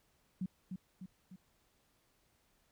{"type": "tone with echo", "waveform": "sine", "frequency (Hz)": 185, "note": "F#3", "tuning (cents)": 0, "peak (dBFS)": -34, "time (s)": [0.41, 0.46], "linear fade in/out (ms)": 5, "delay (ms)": 300, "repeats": 3, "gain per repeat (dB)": -5, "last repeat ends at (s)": 1.36, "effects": ["pink hiss -74 dBFS RMS until 2.71 s"]}